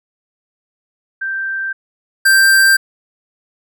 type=tone pair in turn; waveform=sine / square; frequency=1568 / 1573.9 Hz; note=G6 / G6; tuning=0 / +7 cents; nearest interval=unison; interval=7 cents; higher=second; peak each=-18 / -8 dBFS; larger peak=second; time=1.21-1.73 / 2.25-2.77 s; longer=neither; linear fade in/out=10 ms; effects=none